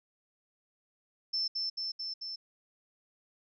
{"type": "tone with echo", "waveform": "sine", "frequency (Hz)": 5310, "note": "E8", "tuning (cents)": 12, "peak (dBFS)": -29, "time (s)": [1.33, 1.48], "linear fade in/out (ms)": 10, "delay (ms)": 220, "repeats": 4, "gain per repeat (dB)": -2, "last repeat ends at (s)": 2.36, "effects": []}